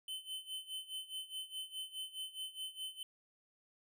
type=tone with tremolo; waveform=square; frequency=3054 Hz; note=G7; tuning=46 cents flat; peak=-40 dBFS; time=0.08-3.03 s; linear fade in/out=2 ms; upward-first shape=sine; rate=4.8 Hz; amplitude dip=85%; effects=none